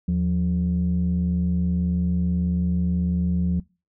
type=tone pair together; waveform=sine; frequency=79 / 177.35 Hz; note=D#2 / F3; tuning=+27 / +27 cents; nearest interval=octave + major second; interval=1400 cents; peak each=-23 / -19 dBFS; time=0.08-3.6 s; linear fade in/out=5 ms; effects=noise-tail reverb RT60 0.3 s tail -24 dB re dry + tanh soft clip ceiling -15 dBFS